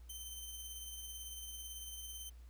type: tone with tremolo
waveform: 10% pulse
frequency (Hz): 3093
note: G7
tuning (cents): -24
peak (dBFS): -36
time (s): 0.09-2.3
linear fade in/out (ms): 10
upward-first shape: triangle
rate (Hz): 18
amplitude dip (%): 40
effects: added 59 Hz sine -52 dBFS peak until 2.49 s + pink hiss -71 dBFS RMS until 2.49 s